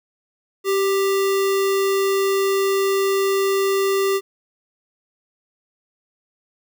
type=tone with sample-and-hold; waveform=sine; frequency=390 Hz; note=G4; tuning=9 cents flat; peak=-16 dBFS; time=0.64-4.21 s; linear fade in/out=50 ms; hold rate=1575 Hz; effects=none